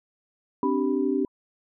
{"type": "chord", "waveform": "sine", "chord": "C suspended second", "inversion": "none", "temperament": "equal with one note detuned", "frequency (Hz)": [261.6, 293.7, 387.9], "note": ["C4", "D4", "G4"], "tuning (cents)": [0, 0, -18], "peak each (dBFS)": -26, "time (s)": [0.63, 1.25], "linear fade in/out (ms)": 2}
{"type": "tone with exponential decay", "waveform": "sine", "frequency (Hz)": 987.8, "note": "B5", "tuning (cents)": 0, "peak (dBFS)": -25, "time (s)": [0.63, 1.28], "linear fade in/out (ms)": 2, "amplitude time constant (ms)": 140}
{"effects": []}